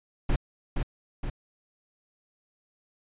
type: noise with echo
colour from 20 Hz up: brown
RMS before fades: -23 dBFS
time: 0.29-0.36 s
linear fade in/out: 5 ms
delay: 470 ms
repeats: 2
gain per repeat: -4 dB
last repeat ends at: 1.3 s
effects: resampled to 8000 Hz